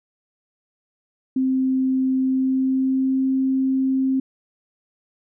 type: tone with pitch glide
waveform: sine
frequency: 261.6 to 264.6 Hz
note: C4 to C4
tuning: 0 to +20 cents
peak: -17 dBFS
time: 1.36-4.2 s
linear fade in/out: 5 ms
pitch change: +20 cents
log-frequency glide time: 2.2-3.26 s
effects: none